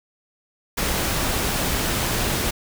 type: noise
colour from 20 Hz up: pink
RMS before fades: -23 dBFS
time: 0.77-2.51 s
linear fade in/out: 10 ms
effects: none